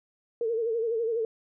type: tone with vibrato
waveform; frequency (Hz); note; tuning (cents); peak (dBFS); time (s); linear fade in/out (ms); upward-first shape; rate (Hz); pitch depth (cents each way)
sine; 456.6; A#4; -36; -25; 0.41-1.25; 2; sine; 12; 72
effects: none